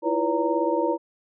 sine tone cluster, 325 / 343.2 / 493.9 / 569 / 926 Hz, E4 / F4 / B4 / C#5 / A#5, -24 / -30 / 0 / +45 / -12 cents, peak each -27 dBFS, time 0.02-0.98 s, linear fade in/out 50 ms, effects none

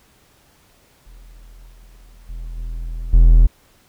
triangle tone with level steps, 41.2 Hz, E1, in tune, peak -37 / -40 / -25 / -22 / -4 dBFS, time 1.06-3.47 s, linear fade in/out 10 ms, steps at 1.7 / 2.29 / 2.57 / 3.13 s, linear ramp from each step 5 ms, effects pink hiss -55 dBFS RMS until 3.88 s

